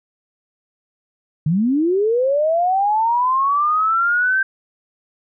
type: linear sweep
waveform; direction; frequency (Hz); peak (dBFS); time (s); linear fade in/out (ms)
sine; up; 143.5 to 1572; -14; 1.46-4.43; 5
effects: none